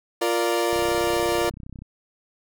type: chord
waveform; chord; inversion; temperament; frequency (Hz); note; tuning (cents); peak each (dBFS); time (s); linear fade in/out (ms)
30% pulse; Bb major; second; equal; 349.2 / 466.2 / 587.3; F4 / Bb4 / D5; 0 / 0 / 0; -21 / -23 / -24; 0.21-1.5; 10
type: click train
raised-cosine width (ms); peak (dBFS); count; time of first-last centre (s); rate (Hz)
5; -26; 36; 0.73-1.82; 32.1
effects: none